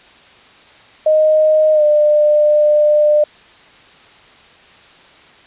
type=tone with pitch glide; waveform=sine; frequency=620 to 599.2 Hz; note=D#5 to D5; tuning=-6 to +35 cents; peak=-8 dBFS; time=1.06-3.24 s; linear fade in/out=5 ms; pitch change=-59 cents; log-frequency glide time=1.73-1.83 s; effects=white hiss -44 dBFS RMS until 5.46 s + resampled to 8000 Hz